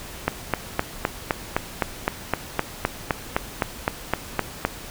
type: click train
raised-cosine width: 0.5 ms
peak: -4 dBFS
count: 18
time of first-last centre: 0.28-4.65 s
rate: 3.89 Hz
effects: pink hiss -38 dBFS RMS until 4.9 s